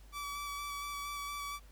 sawtooth tone with vibrato, 1150 Hz, D6, 37 cents flat, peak -35 dBFS, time 0.12-1.6 s, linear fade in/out 50 ms, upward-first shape square, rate 4.3 Hz, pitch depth 12 cents each way, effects added 50 Hz sine -53 dBFS peak until 1.71 s + pink hiss -64 dBFS RMS until 1.71 s

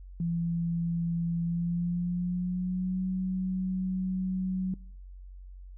sine tone with pitch glide, 168.9 to 186.33 Hz, E3 to F#3, +42 to +12 cents, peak -27 dBFS, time 0.2-4.74 s, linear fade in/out 2 ms, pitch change +170 cents, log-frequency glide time 1.42-3.03 s, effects noise-tail reverb RT60 0.6 s tail -24 dB re dry + added 46 Hz sine -43 dBFS peak until 5.77 s

